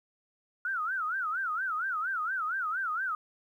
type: tone with vibrato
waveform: sine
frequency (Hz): 1396.9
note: F6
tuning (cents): 0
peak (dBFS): -29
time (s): 0.65-3.15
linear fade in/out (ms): 2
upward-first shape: sine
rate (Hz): 4.3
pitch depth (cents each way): 220
effects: 11-bit